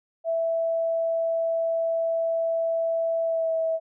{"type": "tone with pitch glide", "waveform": "sine", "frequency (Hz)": [660, 650.2], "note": ["E5", "E5"], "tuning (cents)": [2, -24], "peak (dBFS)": -22, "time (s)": [0.24, 3.8], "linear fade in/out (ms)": 50, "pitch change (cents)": -26, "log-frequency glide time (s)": [3.24, 3.52], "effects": []}